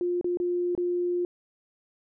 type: tone with dropouts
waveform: sine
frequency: 353.2 Hz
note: F4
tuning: 20 cents sharp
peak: -24 dBFS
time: 0.01-1.25 s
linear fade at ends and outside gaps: 1 ms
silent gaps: 0.212-0.244 / 0.372-0.4 / 0.751-0.777 s
effects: none